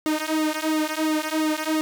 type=tone with flanger; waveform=sawtooth; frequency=311.1 Hz; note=D#4; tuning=in tune; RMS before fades=-24 dBFS; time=0.06-1.81 s; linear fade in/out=0 ms; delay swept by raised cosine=1.2 to 3.5 ms; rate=2.9 Hz; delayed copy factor=-0.95; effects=none